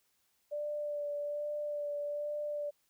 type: tone with vibrato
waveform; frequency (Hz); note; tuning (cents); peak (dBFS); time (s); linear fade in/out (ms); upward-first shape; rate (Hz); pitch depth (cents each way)
sine; 587.3; D5; 0; -34; 0.51-2.71; 20; sine; 1.2; 17
effects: white hiss -75 dBFS RMS until 2.89 s